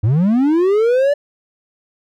triangle linear sweep, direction up, 96.4 to 587.3 Hz, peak -9 dBFS, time 0.03-1.14 s, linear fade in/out 10 ms, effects none

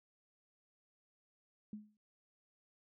sine tone with exponential decay, 211.1 Hz, G#3, 29 cents sharp, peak -40 dBFS, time 1.73-1.97 s, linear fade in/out 2 ms, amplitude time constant 52 ms, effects none

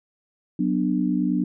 sine chord, B minor, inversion second, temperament just, 185.21 / 246.9 / 296.3 Hz, F#3 / B3 / D4, +2 / 0 / +15 cents, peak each -24 dBFS, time 0.59-1.44 s, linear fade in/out 5 ms, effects none

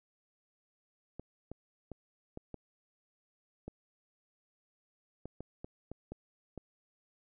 clicks, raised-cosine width 2 ms, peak -29 dBFS, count 12, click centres 1.196 / 1.516 / 1.917 / 2.374 / 2.543 / 3.68 / 5.256 / 5.406 / 5.645 / 5.916 / 6.12 / 6.577 s, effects none

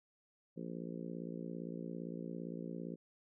harmonic tone, 57.6 Hz, A#1, 20 cents flat, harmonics 3 / 4 / 5 / 6 / 7 / 8 / 9, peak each -45 / -47 / -49 / -51 / -52 / -53 / -54 dBFS, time 0.56-2.96 s, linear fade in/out 20 ms, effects none

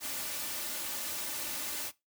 white noise with comb filter, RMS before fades -37 dBFS, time 0-1.92 s, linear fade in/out 50 ms, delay 3.4 ms, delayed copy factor +0.55, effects noise-tail reverb RT60 0.2 s tail -19 dB re dry + high-pass 80 Hz 12 dB/octave

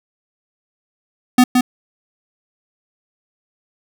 square tone with echo, 250 Hz, B3, 21 cents sharp, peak -7 dBFS, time 1.38-1.44 s, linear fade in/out 5 ms, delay 170 ms, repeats 1, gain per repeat -4 dB, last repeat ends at 1.61 s, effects none

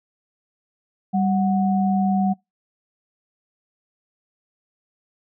sine tone pair together, 195.3 / 737.4 Hz, G3 / F#5, -6 / -6 cents, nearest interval octave + major seventh, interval 2300 cents, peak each -18 / -23 dBFS, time 1.13-2.34 s, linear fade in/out 20 ms, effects noise-tail reverb RT60 0.2 s tail -26 dB re dry

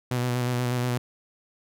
sawtooth tone with vibrato, 123.47 Hz, B2, in tune, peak -20 dBFS, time 0.11-0.98 s, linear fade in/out 5 ms, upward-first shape square, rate 8.3 Hz, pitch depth 22 cents each way, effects none

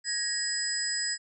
sine tone cluster, 1668 / 1886 / 5010 / 7800 Hz, G#6 / A#6 / D#8 / B8, +7 / +20 / +11 / -23 cents, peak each -38 / -37 / -31 / -32 dBFS, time 0.04-1.18 s, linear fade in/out 50 ms, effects none

